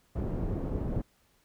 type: low-pass noise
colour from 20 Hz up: pink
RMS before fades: -32 dBFS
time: 0.15-1.02 s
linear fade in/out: 10 ms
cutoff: 430 Hz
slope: 12 dB/octave
effects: pink hiss -68 dBFS RMS until 1.44 s

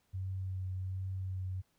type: tone with vibrato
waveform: sine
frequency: 93.9 Hz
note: F#2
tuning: 26 cents sharp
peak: -35 dBFS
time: 0.13-1.62 s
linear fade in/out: 20 ms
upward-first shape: triangle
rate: 1.3 Hz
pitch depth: 18 cents each way
effects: pink hiss -75 dBFS RMS until 1.78 s

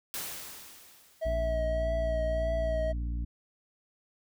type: noise with exponential decay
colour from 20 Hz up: white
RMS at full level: -35 dBFS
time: 0.14-1.66 s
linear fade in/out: 0 ms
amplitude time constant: 330 ms
type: tone with vibrato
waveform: triangle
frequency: 644 Hz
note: E5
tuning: 41 cents flat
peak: -27 dBFS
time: 1.21-2.93 s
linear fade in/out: 20 ms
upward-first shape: triangle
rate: 1.7 Hz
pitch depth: 34 cents each way
type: harmonic tone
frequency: 58.27 Hz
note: A#1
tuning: in tune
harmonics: 1 / 2 / 3 / 4 / 5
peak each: -30 / -44 / -46 / -48 / -47 dBFS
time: 1.25-3.25 s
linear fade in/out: 10 ms
effects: none

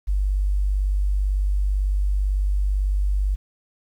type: tone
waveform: sine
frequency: 49 Hz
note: G1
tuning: in tune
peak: -18 dBFS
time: 0.07-3.36 s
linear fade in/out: 20 ms
effects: 9-bit

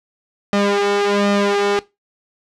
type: tone with flanger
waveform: sawtooth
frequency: 202.4 Hz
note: G#3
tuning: 44 cents flat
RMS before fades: -17 dBFS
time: 0.53-1.79 s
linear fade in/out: 0 ms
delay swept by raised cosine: 1.6 to 2.7 ms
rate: 1.3 Hz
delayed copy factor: +1
effects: noise-tail reverb RT60 0.2 s tail -18 dB re dry + low-pass 5000 Hz 12 dB/octave

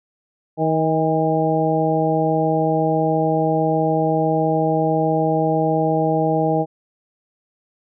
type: harmonic tone with a mistuned harmonic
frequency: 158.5 Hz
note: D#3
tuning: 32 cents sharp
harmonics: 1 / 2 / 3 / 4 / 5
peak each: -22 / -22 / -22 / -22 / -22 dBFS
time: 0.57-6.66 s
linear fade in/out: 50 ms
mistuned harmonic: 5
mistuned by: +30 cents
effects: none

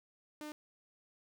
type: tone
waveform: sawtooth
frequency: 301.3 Hz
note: D4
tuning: 44 cents sharp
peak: -39 dBFS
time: 0.41-0.52 s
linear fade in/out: 0 ms
effects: none

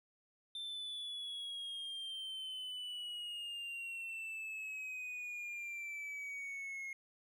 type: exponential sweep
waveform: triangle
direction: down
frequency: 3571 to 2150 Hz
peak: -40 dBFS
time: 0.55-6.93 s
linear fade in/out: 2 ms
effects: none

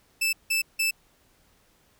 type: tone bursts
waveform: sawtooth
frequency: 2637 Hz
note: E7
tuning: in tune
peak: -19 dBFS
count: 3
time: 0.21-0.91 s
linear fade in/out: 10 ms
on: 120 ms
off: 170 ms
effects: pink hiss -63 dBFS RMS until 1.99 s

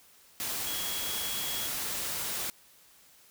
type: tone in noise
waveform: sine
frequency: 3322 Hz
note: G#7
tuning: in tune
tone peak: -38 dBFS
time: 0.67-1.67 s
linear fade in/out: 0 ms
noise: white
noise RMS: -34 dBFS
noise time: 0.4-2.5 s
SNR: -7 dB
effects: white hiss -59 dBFS RMS until 3.3 s

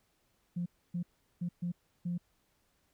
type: tone bursts at uneven times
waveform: sine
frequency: 174.61 Hz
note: F3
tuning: in tune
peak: -31 dBFS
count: 5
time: 0.56-0.66 / 0.94-1.03 / 1.41-1.49 / 1.62-1.72 / 2.05-2.18 s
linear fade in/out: 10 ms
effects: tanh soft clip ceiling -27 dBFS + pink hiss -74 dBFS RMS until 2.93 s

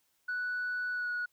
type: tone with pitch glide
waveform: sine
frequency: 1480 to 1459.6 Hz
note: F#6 to F#6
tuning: 0 to -24 cents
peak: -30 dBFS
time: 0.28-1.26 s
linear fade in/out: 10 ms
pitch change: -24 cents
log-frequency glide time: 0.92-1.1 s
effects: tanh soft clip ceiling -29 dBFS + white hiss -74 dBFS RMS until 1.32 s

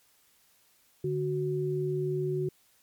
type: tone pair together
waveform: sine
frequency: 146.83 / 370 Hz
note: D3 / F#4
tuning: 0 / 0 cents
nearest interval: octave + major third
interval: 1600 cents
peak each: -31 / -29 dBFS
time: 1.04-2.49 s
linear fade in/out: 5 ms
effects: white hiss -65 dBFS RMS until 2.82 s + MP3 96 kbps

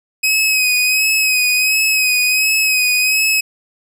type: tone with vibrato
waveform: sawtooth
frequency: 2531 Hz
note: D#7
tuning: 29 cents sharp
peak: -9 dBFS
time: 0.23-3.41 s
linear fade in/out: 10 ms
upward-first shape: sine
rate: 1.4 Hz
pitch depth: 37 cents each way
effects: none

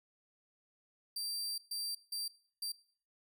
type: tone bursts at uneven times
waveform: sawtooth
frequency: 4699 Hz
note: D8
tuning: in tune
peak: -34 dBFS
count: 4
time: 1.16-1.58 / 1.71-1.95 / 2.12-2.28 / 2.62-2.72 s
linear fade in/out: 5 ms
effects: noise-tail reverb RT60 0.5 s tail -19 dB re dry

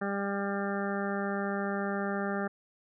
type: harmonic tone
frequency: 199.2 Hz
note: G3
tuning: 28 cents sharp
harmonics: 1 / 2 / 3 / 4 / 6 / 7 / 8 / 9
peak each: -33 / -36 / -38 / -39 / -41 / -41 / -42 / -43 dBFS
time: 0.01-2.48 s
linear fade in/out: 10 ms
effects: none

